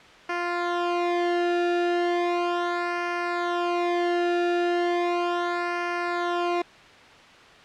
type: tone with flanger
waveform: sawtooth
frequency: 349.2 Hz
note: F4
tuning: in tune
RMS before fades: -25 dBFS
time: 0.29-6.62 s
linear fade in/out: 5 ms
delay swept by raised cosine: 0.27 to 0.93 ms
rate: 0.36 Hz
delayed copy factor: -0.9
effects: white hiss -48 dBFS RMS until 7.64 s + low-pass 3000 Hz 12 dB/octave